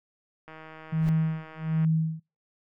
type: click train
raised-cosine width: 0.5 ms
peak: -30 dBFS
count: 217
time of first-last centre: 0.48-1.847 s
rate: 158 Hz
type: tone with tremolo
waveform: sine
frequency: 160 Hz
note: D#3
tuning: 49 cents sharp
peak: -20 dBFS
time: 0.92-2.2 s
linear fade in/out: 10 ms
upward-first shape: sine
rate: 1.3 Hz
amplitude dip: 100%
type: noise with exponential growth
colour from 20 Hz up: brown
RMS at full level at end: -31 dBFS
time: 0.94-1.09 s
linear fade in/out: 0 ms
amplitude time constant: 31 ms
effects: noise-tail reverb RT60 0.3 s tail -26 dB re dry

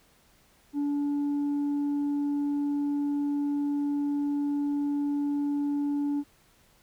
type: tone with tanh clipping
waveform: sine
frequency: 287.9 Hz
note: D4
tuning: 34 cents flat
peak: -26 dBFS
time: 0.73-6.24 s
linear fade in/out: 50 ms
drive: 2 dB
effects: pink hiss -62 dBFS RMS until 6.82 s

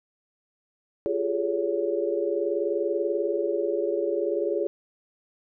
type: tone cluster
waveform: sine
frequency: 347.1 / 405.4 / 425.9 / 564 Hz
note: F4 / G#4 / G#4 / C#5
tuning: -11 / -42 / +44 / +30 cents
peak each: -29 dBFS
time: 1.06-4.67 s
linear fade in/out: 0 ms
effects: none

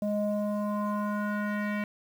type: tone with low-pass filter sweep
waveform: square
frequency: 207.7 Hz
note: G#3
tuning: in tune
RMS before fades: -30 dBFS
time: 0.02-1.84 s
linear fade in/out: 2 ms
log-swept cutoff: 550 to 2200 Hz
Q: 3.4
effects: 9-bit

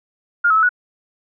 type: tone with pitch steps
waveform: sine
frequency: 1414 / 1292 / 1307 / 1468 Hz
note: F6 / E6 / E6 / F#6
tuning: +21 / -35 / -15 / -14 cents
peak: -11 dBFS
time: 0.44-0.692 s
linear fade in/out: 10 ms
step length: 63 ms
effects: none

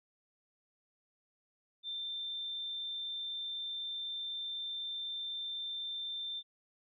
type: tone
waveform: sine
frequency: 3572 Hz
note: A7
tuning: 25 cents sharp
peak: -37 dBFS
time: 1.83-6.43 s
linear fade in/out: 50 ms
effects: none

